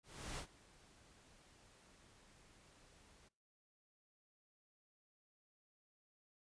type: noise with ADSR envelope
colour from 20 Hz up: pink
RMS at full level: -45 dBFS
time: 0.03-3.29 s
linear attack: 350 ms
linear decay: 82 ms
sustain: -21 dB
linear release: 15 ms
effects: noise-tail reverb RT60 0.4 s tail -23 dB re dry + resampled to 22050 Hz